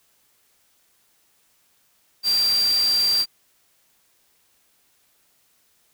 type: tone in noise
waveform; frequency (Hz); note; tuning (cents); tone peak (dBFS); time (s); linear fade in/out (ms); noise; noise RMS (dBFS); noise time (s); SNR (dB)
sine; 4717; D8; +7; -17; 2.23-3.26; 50; white; -31; 2.23-3.26; +11
effects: white hiss -63 dBFS RMS until 5.93 s